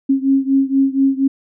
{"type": "beating tone pair", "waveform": "sine", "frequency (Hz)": [269.5, 273.7], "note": ["C#4", "C#4"], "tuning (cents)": [-49, -22], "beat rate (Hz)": 4.2, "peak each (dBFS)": [-14, -16], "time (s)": [0.09, 1.28], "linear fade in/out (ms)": 10, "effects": []}